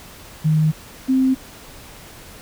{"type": "tone pair in turn", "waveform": "sine", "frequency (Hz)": [155.56, 261.9], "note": ["D#3", "C4"], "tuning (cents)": [0, 2], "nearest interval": "major sixth", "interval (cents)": 902, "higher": "second", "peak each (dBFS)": -13, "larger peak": "neither", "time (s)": [[0.44, 0.72], [1.08, 1.35]], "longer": "first", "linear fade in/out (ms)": 20, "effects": ["pink hiss -41 dBFS RMS until 2.41 s"]}